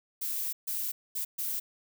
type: noise bursts at uneven times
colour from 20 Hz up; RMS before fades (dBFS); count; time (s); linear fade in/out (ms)
violet; -33; 4; 0.21-0.53 / 0.67-0.92 / 1.15-1.25 / 1.38-1.6; 10
effects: none